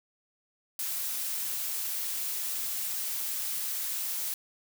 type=noise; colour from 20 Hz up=blue; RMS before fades=-33 dBFS; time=0.79-4.34 s; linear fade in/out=2 ms; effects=none